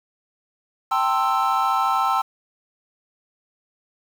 triangle chord, A minor seventh, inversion third, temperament equal with one note detuned, 784 / 897.5 / 1046.5 / 1318.5 Hz, G5 / A5 / C6 / E6, 0 / +34 / 0 / 0 cents, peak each -21 / -23 / -22 / -20 dBFS, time 0.91-2.22 s, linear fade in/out 10 ms, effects tanh soft clip ceiling -7 dBFS + 7-bit

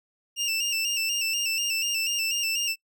25% pulse tone with vibrato, 2737 Hz, F7, 36 cents flat, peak -21 dBFS, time 0.36-2.76 s, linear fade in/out 50 ms, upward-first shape square, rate 4.1 Hz, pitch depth 49 cents each way, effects noise-tail reverb RT60 0.1 s tail -24 dB re dry

